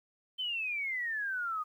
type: exponential sweep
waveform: sine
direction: down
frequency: 3109 to 1219 Hz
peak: -32 dBFS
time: 0.38-1.64 s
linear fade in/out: 20 ms
effects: 11-bit